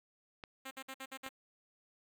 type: clicks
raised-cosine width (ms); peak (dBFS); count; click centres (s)
0.3; -29; 2; 0.438 / 1.264
type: tone bursts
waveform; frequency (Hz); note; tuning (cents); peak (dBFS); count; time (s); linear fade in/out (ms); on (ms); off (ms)
5% pulse; 265.8; C4; +27; -32; 6; 0.65-1.291; 10; 61; 55
effects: none